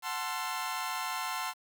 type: chord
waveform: sawtooth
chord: F# half-diminished seventh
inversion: none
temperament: equal with one note detuned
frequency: 740 / 880 / 1046.5 / 1347 Hz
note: F#5 / A5 / C6 / E6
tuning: 0 / 0 / 0 / +37 cents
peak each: -37 / -35 / -33 / -36 dBFS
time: 0.02-1.54 s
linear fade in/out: 50 ms
effects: 9-bit